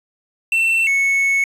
triangle tone pair in turn, 2690 / 2206 Hz, E7 / C#7, +34 / -9 cents, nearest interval minor third, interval 343 cents, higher first, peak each -12 dBFS, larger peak neither, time 0.52-0.87 / 0.87-1.44 s, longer second, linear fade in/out 2 ms, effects resampled to 32000 Hz + 7-bit

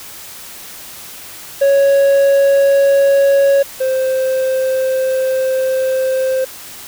triangle tone pair in turn, 554.4 / 522.9 Hz, C#5 / C5, 0 / -1 cents, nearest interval minor second, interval 101 cents, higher first, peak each -6 / -11 dBFS, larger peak first, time 1.61-3.63 / 3.8-6.45 s, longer second, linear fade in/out 10 ms, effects white hiss -33 dBFS RMS until 6.87 s

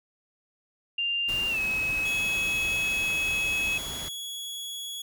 sine tone with pitch glide, 2794 to 2562 Hz, F7 to E7, 0 to -50 cents, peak -25 dBFS, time 0.98-3.78 s, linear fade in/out 5 ms, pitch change -150 cents, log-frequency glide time 1.49-1.6 s
pink noise, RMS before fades -39 dBFS, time 1.28-4.09 s, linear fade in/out 10 ms
sawtooth tone, 3358 Hz, G#7, 18 cents sharp, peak -31 dBFS, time 2.05-5.02 s, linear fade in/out 5 ms
effects none

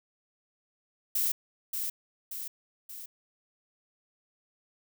violet noise with echo, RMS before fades -28 dBFS, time 1.15-1.32 s, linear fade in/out 5 ms, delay 580 ms, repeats 3, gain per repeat -5 dB, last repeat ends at 3.06 s, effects none

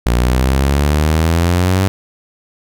sawtooth exponential sweep, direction up, 58.27 to 96.8 Hz, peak -7 dBFS, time 0.06-1.88 s, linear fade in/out 0 ms, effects none

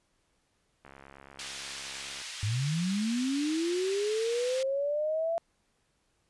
click train, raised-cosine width 0.5 ms, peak -34 dBFS, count 95, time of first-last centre 0.85-2.216 s, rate 68.8 Hz
pink band-pass noise, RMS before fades -41 dBFS, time 1.39-4.63 s, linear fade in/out 2 ms, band 2300 to 7000 Hz, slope 12 dB/octave
sine linear sweep, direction up, 98.5 to 677 Hz, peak -27 dBFS, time 2.43-5.38 s, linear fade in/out 0 ms
effects pink hiss -73 dBFS RMS until 6.29 s + resampled to 24000 Hz

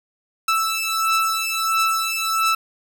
sawtooth beating tone pair, 1318.5 / 1320 Hz, E6 / E6, 0 / +2 cents, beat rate 1.5 Hz, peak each -18 dBFS, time 0.48-2.55 s, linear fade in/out 5 ms, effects none

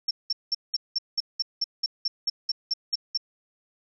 sine tone bursts, 5430 Hz, F8, 50 cents flat, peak -22 dBFS, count 15, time 0.08-3.175 s, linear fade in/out 5 ms, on 29 ms, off 190 ms, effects none

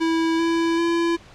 square tone with pitch steps, 327.5 / 332.5 / 337.5 Hz, E4 / E4 / E4, -11 / +15 / +41 cents, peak -19 dBFS, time 0-1.17 s, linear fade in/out 20 ms, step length 390 ms, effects pink hiss -47 dBFS RMS until 1.34 s + low-pass 5000 Hz 12 dB/octave

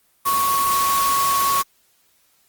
sine tone in noise, 1108.7 Hz, C#6, in tune, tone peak -17 dBFS, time 0.25-1.63 s, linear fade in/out 20 ms, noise white, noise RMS -24 dBFS, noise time 0.25-1.63 s, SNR +4 dB, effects white hiss -61 dBFS RMS until 2.48 s + Opus 24 kbps

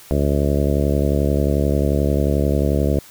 harmonic tone, 71.3 Hz, C#2, 49 cents sharp, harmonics 1 / 2 / 3 / 4 / 5 / 6 / 7 / 8 / 9, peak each -19 / -22 / -24 / -25 / -26 / -27 / -27 / -28 / -29 dBFS, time 0.11-2.99 s, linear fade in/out 0 ms, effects white hiss -44 dBFS RMS until 3.1 s

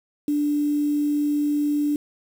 sine tone with quantisation, 293.7 Hz, D4, in tune, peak -19 dBFS, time 0.28-1.96 s, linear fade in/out 2 ms, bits 7, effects none

